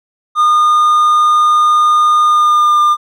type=tone with pitch glide; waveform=triangle; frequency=1219 to 1201.5 Hz; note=D#6 to D6; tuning=-36 to +39 cents; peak=-5 dBFS; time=0.35-2.97 s; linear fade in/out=50 ms; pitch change=-25 cents; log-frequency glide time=2.24-2.79 s; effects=none